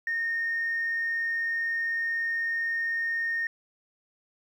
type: tone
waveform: sine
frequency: 1839 Hz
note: A#6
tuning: 24 cents flat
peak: -25 dBFS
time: 0.07-3.47 s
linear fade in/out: 2 ms
effects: tanh soft clip ceiling -22 dBFS + 10-bit